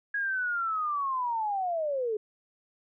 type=linear sweep; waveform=sine; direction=down; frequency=1661.2 to 412.8 Hz; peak=-27 dBFS; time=0.14-2.17 s; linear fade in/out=5 ms; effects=none